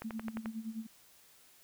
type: click train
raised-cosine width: 0.5 ms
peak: -26 dBFS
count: 6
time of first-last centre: 0.02-0.459 s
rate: 11.4 Hz
type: tone with tremolo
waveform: sine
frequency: 222.4 Hz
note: A3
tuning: 19 cents sharp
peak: -35 dBFS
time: 0.04-0.87 s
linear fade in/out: 10 ms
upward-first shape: sine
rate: 9.7 Hz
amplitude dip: 80%
effects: white hiss -62 dBFS RMS until 1.63 s